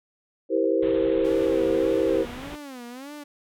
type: chord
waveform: sine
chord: C dominant seventh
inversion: first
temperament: just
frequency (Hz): 327 / 392.4 / 470.9 / 523.3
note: E4 / G4 / Bb4 / C5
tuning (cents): -14 / +2 / +18 / 0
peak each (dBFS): -25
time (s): 0.49-2.26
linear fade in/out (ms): 50
type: low-pass noise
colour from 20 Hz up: pink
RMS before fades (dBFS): -39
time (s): 0.82-2.56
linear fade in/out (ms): 10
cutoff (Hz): 3800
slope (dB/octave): 96
type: tone with vibrato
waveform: sawtooth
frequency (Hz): 266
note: C4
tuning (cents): +29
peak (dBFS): -33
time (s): 1.24-3.24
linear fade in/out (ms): 10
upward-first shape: sine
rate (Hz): 1.7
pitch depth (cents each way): 190
effects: none